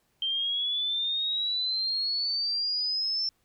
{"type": "exponential sweep", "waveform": "sine", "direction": "up", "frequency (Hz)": [3136, 5370], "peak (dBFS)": -26, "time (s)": [0.22, 3.29], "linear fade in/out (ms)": 2, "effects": ["pink hiss -71 dBFS RMS until 3.44 s"]}